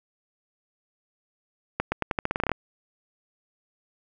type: accelerating click train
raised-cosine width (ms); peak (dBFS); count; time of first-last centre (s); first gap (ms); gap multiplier
0.5; -9; 13; 1.8-2.517; 120; 0.86
effects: none